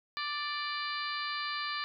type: harmonic tone with a mistuned harmonic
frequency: 587.3 Hz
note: D5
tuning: in tune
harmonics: 2 / 3 / 4 / 5 / 6 / 7 / 8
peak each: -37 / -39 / -42 / -45 / -45 / -42 / -43 dBFS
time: 0.17-1.84 s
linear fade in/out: 0 ms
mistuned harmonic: 6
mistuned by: +31 cents
effects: none